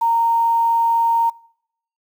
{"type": "tone with quantisation", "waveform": "sine", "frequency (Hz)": 924, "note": "A#5", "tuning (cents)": -16, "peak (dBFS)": -14, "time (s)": [0.01, 1.3], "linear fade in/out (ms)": 10, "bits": 7, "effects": ["noise-tail reverb RT60 0.7 s tail -24 dB re dry"]}